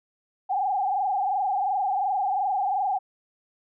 sine tone with frequency modulation, 785 Hz, G5, 2 cents sharp, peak -22 dBFS, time 0.49-2.99 s, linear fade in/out 20 ms, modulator 22.8 Hz, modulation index 2, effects none

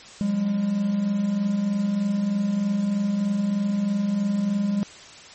triangle tone pair together, 179.9 / 203.1 Hz, F#3 / G#3, -48 / -38 cents, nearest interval major second, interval 210 cents, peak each -28 / -19 dBFS, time 0.21-4.83 s, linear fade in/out 0 ms, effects white hiss -44 dBFS RMS until 5.34 s + MP3 32 kbps

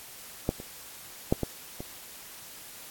clicks, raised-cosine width 2 ms, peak -11 / -27 / -8 / -14 / -23 dBFS, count 5, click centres 0.491 / 0.601 / 1.325 / 1.433 / 1.805 s, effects white hiss -46 dBFS RMS until 2.9 s + AAC 64 kbps

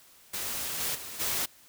white noise with level steps, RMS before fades -34 / -31 / -41 / -30 dBFS, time 0.33-1.46 s, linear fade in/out 10 ms, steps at 0.79 / 0.94 / 1.19 s, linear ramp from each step 20 ms, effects white hiss -57 dBFS RMS until 1.68 s

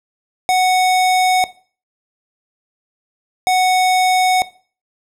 square tone pair in turn, 740 / 740 Hz, F#5 / F#5, 0 / 0 cents, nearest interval unison, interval 0 cents, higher neither, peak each -12 dBFS, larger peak neither, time 0.49-1.44 / 3.47-4.42 s, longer neither, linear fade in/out 0 ms, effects noise-tail reverb RT60 0.4 s tail -17 dB re dry + low-pass 12000 Hz 12 dB/octave

